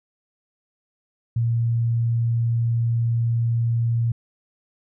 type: tone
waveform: sine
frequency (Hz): 116.54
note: A#2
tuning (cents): 0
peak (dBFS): -18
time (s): 1.36-4.12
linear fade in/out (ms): 5
effects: none